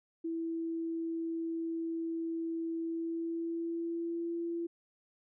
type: tone with pitch glide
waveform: sine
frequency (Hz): 329.6 to 338.5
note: E4 to E4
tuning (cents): 0 to +46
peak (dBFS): -33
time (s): 0.24-4.67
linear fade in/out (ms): 10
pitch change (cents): +46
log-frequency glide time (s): 2.81-4.34
effects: none